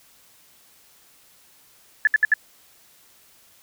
sine tone bursts, 1726 Hz, A6, 34 cents flat, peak -12 dBFS, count 4, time 2.05-2.339 s, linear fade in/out 2 ms, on 22 ms, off 67 ms, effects white hiss -55 dBFS RMS until 3.62 s

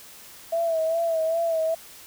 sine tone with vibrato, 656 Hz, E5, 9 cents flat, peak -21 dBFS, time 0.52-1.75 s, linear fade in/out 10 ms, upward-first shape sine, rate 2.5 Hz, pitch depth 48 cents each way, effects white hiss -46 dBFS RMS until 2.06 s

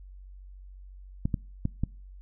clicks, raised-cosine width 5 ms, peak -14 dBFS, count 4, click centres 1.255 / 1.342 / 1.654 / 1.836 s, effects noise-tail reverb RT60 0.4 s tail -25 dB re dry + added 47 Hz sine -44 dBFS peak until 2.21 s

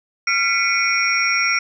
sine tone cluster, 1379 / 2000 / 2221 / 2418 / 5590 Hz, F6 / B6 / C#7 / D7 / F8, -22 / +21 / +3 / +50 / +1 cents, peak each -22 / -26 / -20 / -23 / -22 dBFS, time 0.27-1.59 s, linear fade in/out 5 ms, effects none

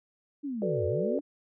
sine linear two-way sweep, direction down then up, 299.3 to 84.5 to 299.3 Hz, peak -31 dBFS, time 0.43-1.21 s, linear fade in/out 20 ms, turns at 0.86 s
sine chord, B minor seventh, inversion second, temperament equal, 370 / 440 / 493.9 / 587.3 Hz, F#4 / A4 / B4 / D5, 0 / 0 / 0 / 0 cents, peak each -33 / -32 / -34 / -32 dBFS, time 0.62-1.19 s, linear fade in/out 2 ms
effects none

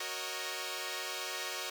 5% pulse chord, D# minor seventh, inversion first, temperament equal with one note detuned, 370 / 466.2 / 550.9 / 622.3 Hz, F#4 / A#4 / C#5 / D#5, 0 / 0 / -11 / 0 cents, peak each -31 dBFS, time 0-1.7 s, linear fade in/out 5 ms, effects none

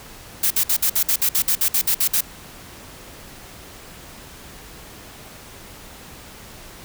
blue noise bursts, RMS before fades -18 dBFS, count 14, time 0.43-2.208 s, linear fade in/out 5 ms, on 75 ms, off 56 ms, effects pink hiss -41 dBFS RMS until 6.84 s

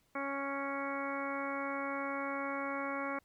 harmonic tone, 277.2 Hz, C#4, in tune, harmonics 1 / 2 / 3 / 4 / 5 / 6 / 7 / 8, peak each -41 / -41 / -45 / -41 / -43 / -49 / -49 / -44 dBFS, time 0.15-3.19 s, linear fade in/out 5 ms, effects pink hiss -73 dBFS RMS until 3.24 s

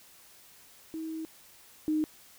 sine tone pair in turn, 320 / 308.7 Hz, D#4 / D#4, +49 / -14 cents, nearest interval minor second, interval 63 cents, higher first, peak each -34 / -25 dBFS, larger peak second, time 0.94-1.25 / 1.88-2.04 s, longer first, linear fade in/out 0 ms, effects white hiss -56 dBFS RMS until 2.38 s

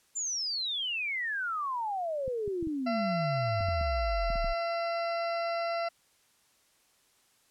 sine exponential sweep, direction down, 7330 to 30.87 Hz, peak -30 dBFS, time 0.15-4.54 s, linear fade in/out 20 ms
clicks, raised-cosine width 5 ms, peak -29 dBFS, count 10, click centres 2.279 / 2.478 / 2.627 / 2.672 / 3.608 / 3.687 / 3.812 / 4.303 / 4.357 / 4.445 s
harmonic tone, 677 Hz, E5, 46 cents sharp, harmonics 1 / 2 / 3 / 4 / 6 / 7 / 8, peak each -30 / -37 / -42 / -45 / -50 / -47 / -52 dBFS, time 2.86-5.89 s, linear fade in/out 10 ms
effects white hiss -67 dBFS RMS until 7.5 s + low-pass 11000 Hz 12 dB/octave

